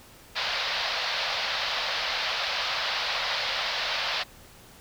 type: band-pass noise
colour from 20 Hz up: white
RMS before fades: -29 dBFS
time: 0.35-4.24 s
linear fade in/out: 20 ms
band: 520 to 4800 Hz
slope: 48 dB/octave
effects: pink hiss -51 dBFS RMS until 4.8 s